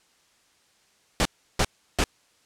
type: noise bursts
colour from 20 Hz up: pink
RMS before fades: -21 dBFS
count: 3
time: 1.2-2.039 s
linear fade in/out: 0 ms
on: 53 ms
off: 340 ms
effects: white hiss -63 dBFS RMS until 2.45 s + low-pass 8000 Hz 12 dB/octave